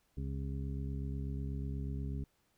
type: harmonic tone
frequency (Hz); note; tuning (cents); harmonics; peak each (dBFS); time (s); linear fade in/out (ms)
68.2; C#2; -28; 1 / 2 / 3 / 4 / 6; -38 / -40 / -46 / -47 / -53; 0.17-2.24; 5
effects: pink hiss -75 dBFS RMS until 2.57 s